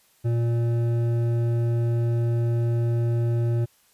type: tone with hard clipping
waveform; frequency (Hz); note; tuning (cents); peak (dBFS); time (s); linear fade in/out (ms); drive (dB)
triangle; 117.5; A#2; +14; -22; 0.24-3.66; 20; 13
effects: white hiss -61 dBFS RMS until 3.93 s + resampled to 32000 Hz